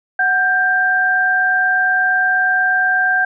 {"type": "tone pair together", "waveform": "sine", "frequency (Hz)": [740, 1582.1], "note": ["F#5", "G6"], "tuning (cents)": [0, 16], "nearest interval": "octave + minor second", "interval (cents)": 1316, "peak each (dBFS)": [-19, -13], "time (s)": [0.19, 3.25], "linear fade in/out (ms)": 5, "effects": []}